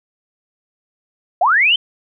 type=linear sweep; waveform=sine; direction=up; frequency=633 to 3136 Hz; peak=-10 dBFS; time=1.41-1.76 s; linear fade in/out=5 ms; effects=none